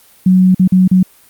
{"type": "tone with dropouts", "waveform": "sine", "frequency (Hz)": 185.2, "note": "F#3", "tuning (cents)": 2, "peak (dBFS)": -5, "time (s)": [0.26, 1.03], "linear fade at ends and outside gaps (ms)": 5, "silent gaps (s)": [[0.547, 0.595], [0.677, 0.721], [0.878, 0.913]], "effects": ["white hiss -46 dBFS RMS until 1.29 s", "Opus 32 kbps"]}